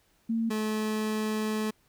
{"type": "tone pair in turn", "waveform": ["sine", "30% pulse"], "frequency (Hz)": [227.2, 215.8], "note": ["A#3", "A3"], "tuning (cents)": [-44, -33], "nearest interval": "minor second", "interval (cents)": 89, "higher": "first", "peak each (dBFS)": -25, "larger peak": "neither", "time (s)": [[0.29, 0.5], [0.5, 1.71]], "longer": "second", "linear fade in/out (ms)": 10, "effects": ["pink hiss -67 dBFS RMS until 1.88 s"]}